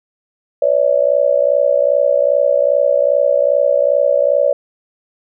sine tone with amplitude modulation, 570 Hz, C#5, 48 cents sharp, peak -6 dBFS, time 0.62-4.53 s, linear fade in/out 5 ms, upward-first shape sine, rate 62.5 Hz, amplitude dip 95%, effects none

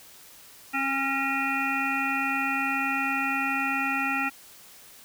harmonic tone with a mistuned harmonic, 270.8 Hz, C#4, 40 cents flat, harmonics 1 / 3 / 5 / 7 / 9 / 10, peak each -32 / -32 / -30 / -32 / -30 / -35 dBFS, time 0.73-4.3 s, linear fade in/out 20 ms, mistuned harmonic 5, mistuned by +27 cents, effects white hiss -50 dBFS RMS until 5.04 s

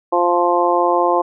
harmonic tone, 174.9 Hz, F3, 3 cents sharp, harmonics 2 / 3 / 4 / 5 / 6, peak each -19 / -19 / -19 / -19 / -19 dBFS, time 0.12-1.22 s, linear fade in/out 10 ms, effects none

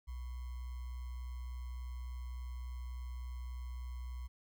sine tone with sample-and-hold, 61.74 Hz, B1, in tune, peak -40 dBFS, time 0.07-4.28 s, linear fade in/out 20 ms, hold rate 1050 Hz, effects none

